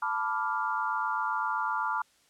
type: chord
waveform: sine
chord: B half-diminished seventh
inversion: third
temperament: equal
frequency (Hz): 880 / 987.8 / 1174.7 / 1396.9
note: A5 / B5 / D6 / F6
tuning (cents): 0 / 0 / 0 / 0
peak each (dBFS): -33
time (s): 0.02-2.02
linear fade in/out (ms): 5
effects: white hiss -65 dBFS RMS until 2.29 s + low-pass 9000 Hz 12 dB/octave